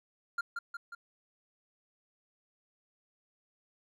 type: tone with echo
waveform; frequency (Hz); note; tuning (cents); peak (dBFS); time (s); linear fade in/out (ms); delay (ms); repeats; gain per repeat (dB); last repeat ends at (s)
triangle; 1396.9; F6; 0; -28; 0.38-0.41; 5; 180; 3; -4; 0.95
effects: none